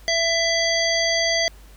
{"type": "harmonic tone with a mistuned harmonic", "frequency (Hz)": 665, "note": "E5", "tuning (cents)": 15, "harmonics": [1, 3, 5, 7, 9], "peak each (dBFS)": [-23, -23, -27, -24, -28], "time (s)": [0.08, 1.48], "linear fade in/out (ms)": 0, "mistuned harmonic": 9, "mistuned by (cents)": 44, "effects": ["added 50 Hz sine -43 dBFS peak until 1.76 s", "pink hiss -52 dBFS RMS until 1.76 s"]}